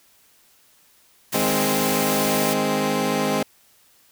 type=noise; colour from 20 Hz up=white; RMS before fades=-27 dBFS; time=1.32-2.54 s; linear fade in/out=10 ms
type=chord; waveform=15% pulse; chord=Ab major; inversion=second; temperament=equal; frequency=155.56 / 207.7 / 261.6 Hz; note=Eb3 / Ab3 / C4; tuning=0 / 0 / 0 cents; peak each=-22 / -17 / -17 dBFS; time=1.34-3.43 s; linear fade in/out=5 ms
effects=white hiss -57 dBFS RMS until 4.11 s